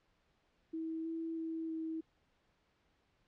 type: tone with pitch steps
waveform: sine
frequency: 323 / 327.3 / 324.6 / 321.6 Hz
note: E4 / E4 / E4 / E4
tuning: -35 / -12 / -27 / -43 cents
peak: -37 dBFS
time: 0.73-2.01 s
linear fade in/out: 10 ms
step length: 320 ms
effects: pink hiss -75 dBFS RMS until 3.27 s + low-pass 4000 Hz 12 dB/octave